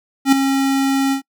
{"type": "tone with ADSR envelope", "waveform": "square", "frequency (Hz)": 271.7, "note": "C#4", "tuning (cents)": -35, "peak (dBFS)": -7, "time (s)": [0.25, 1.22], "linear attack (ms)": 74, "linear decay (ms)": 5, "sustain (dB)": -8, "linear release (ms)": 100, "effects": ["noise-tail reverb RT60 0.1 s tail -25 dB re dry"]}